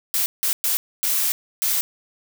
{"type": "noise bursts at uneven times", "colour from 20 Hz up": "blue", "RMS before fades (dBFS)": -21, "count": 5, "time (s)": [[0.14, 0.26], [0.43, 0.53], [0.64, 0.77], [1.03, 1.32], [1.62, 1.81]], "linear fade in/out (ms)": 0, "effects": []}